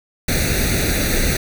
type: noise with comb filter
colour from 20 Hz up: pink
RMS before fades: -18 dBFS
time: 0.28-1.37 s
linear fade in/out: 5 ms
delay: 0.48 ms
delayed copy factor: +0.85
effects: none